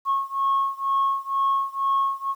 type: beating tone pair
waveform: sine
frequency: 1092 / 1094.1 Hz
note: C#6 / C#6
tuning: -26 / -23 cents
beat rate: 2.1 Hz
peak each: -22 / -23 dBFS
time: 0.05-2.35 s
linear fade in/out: 50 ms
effects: tanh soft clip ceiling -15 dBFS + 9-bit